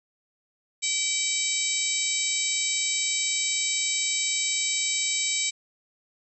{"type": "harmonic tone with a mistuned harmonic", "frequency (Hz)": 768, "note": "G5", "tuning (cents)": -36, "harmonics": [3, 4, 5, 6, 7, 8, 9, 10], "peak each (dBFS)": [-31, -36, -31, -37, -36, -34, -35, -28], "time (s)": [0.82, 5.51], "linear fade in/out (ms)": 20, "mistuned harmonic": 9, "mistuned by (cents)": 34, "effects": []}